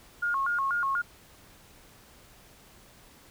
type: tone with vibrato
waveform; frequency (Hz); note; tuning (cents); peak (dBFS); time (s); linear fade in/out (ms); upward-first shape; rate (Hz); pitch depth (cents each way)
sine; 1244.5; D#6; 0; -25; 0.22-1.02; 10; square; 4.1; 230
effects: pink hiss -55 dBFS RMS until 3.3 s